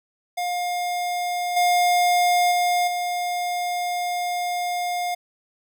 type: tone with level steps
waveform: square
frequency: 710 Hz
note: F5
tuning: 28 cents sharp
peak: -24 / -17 / -19 / -24 dBFS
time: 0.37-5.15 s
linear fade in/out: 10 ms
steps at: 1.56 / 2.51 / 2.87 s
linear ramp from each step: 10 ms
effects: none